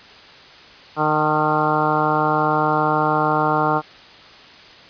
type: harmonic tone with a mistuned harmonic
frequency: 153.4 Hz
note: D#3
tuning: 24 cents flat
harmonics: 1 / 2 / 3 / 4 / 5 / 6 / 7 / 8 / 9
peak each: -26 / -25 / -25 / -26 / -22 / -24 / -24 / -25 / -25 dBFS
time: 0.96-3.82 s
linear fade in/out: 50 ms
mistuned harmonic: 6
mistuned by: -40 cents
effects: white hiss -43 dBFS RMS until 4.89 s + resampled to 11025 Hz